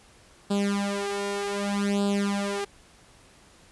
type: tone with flanger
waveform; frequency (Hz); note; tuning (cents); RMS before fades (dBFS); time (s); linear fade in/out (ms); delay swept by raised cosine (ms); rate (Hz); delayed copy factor
sawtooth; 201.2; G3; +45; -27; 0.5-2.65; 10; 0.24 to 2.84; 0.65; +0.9
effects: pink hiss -55 dBFS RMS until 3.71 s + resampled to 24000 Hz